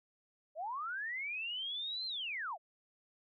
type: linear two-way sweep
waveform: sine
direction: up then down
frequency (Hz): 582 to 4186 to 582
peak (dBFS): -37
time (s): 0.55-2.58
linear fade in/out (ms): 50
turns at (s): 2.06
effects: none